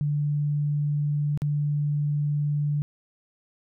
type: tone with dropouts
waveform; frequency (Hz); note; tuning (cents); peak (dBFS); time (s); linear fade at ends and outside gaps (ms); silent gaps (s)
sine; 146.83; D3; 0; -22; 0.01-2.82; 0; 1.375-1.419
effects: none